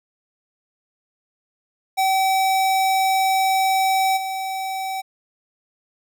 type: tone with level steps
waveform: square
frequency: 766 Hz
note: G5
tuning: 40 cents flat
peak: -17 / -25 dBFS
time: 1.97-5.02 s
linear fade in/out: 20 ms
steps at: 4.16 s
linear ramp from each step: 20 ms
effects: none